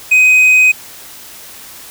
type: tone with hard clipping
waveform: triangle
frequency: 2511 Hz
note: D#7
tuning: 15 cents sharp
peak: -6 dBFS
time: 0.11-0.72 s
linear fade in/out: 10 ms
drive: 6 dB
effects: white hiss -34 dBFS RMS until 1.9 s